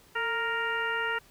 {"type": "harmonic tone with a mistuned harmonic", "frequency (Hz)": 466.2, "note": "A#4", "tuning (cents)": 0, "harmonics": [1, 2, 3, 4, 5, 6], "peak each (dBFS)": [-36, -35, -31, -33, -43, -38], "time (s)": [0.15, 1.19], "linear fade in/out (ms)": 10, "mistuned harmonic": 1, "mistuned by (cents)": -56, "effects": ["pink hiss -58 dBFS RMS until 1.3 s"]}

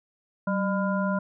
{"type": "harmonic tone with a mistuned harmonic", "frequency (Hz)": 201.4, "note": "G3", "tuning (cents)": 47, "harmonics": [1, 3, 5, 7], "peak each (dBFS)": [-25, -30, -32, -33], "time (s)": [0.47, 1.19], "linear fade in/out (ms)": 5, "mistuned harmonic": 1, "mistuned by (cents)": -93, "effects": []}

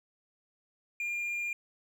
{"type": "tone", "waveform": "triangle", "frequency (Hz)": 2405, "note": "D7", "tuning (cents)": 41, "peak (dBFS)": -30, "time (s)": [1, 1.53], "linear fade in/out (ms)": 2, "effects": []}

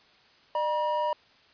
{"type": "tone pair together", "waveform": "triangle", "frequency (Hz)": [604, 958], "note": ["D5", "A#5"], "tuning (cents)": [48, 47], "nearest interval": "minor sixth", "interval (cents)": 799, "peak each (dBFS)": [-27, -25], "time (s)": [0.55, 1.13], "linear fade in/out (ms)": 2, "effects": ["white hiss -59 dBFS RMS until 1.53 s", "resampled to 11025 Hz"]}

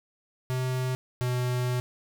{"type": "tone pair in turn", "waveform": "square", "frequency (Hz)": [128.3, 124.58], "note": ["C3", "B2"], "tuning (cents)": [-34, 15], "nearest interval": "minor second", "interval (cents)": 51, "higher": "first", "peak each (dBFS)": [-27, -26], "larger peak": "second", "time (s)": [[0.5, 0.95], [1.21, 1.8]], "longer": "second", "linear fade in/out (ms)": 0, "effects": []}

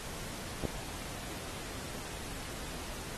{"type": "clicks", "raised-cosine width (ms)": 2, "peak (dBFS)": [-24, -18], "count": 2, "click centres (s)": [0.638, 0.653], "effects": ["pink hiss -43 dBFS RMS until 3.17 s", "AAC 32 kbps"]}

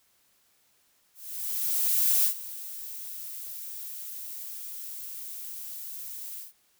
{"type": "noise with ADSR envelope", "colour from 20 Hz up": "violet", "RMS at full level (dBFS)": -22, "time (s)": [1.14, 6.53], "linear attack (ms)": 1100, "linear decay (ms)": 99, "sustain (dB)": -17, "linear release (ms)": 140, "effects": ["white hiss -67 dBFS RMS until 6.79 s"]}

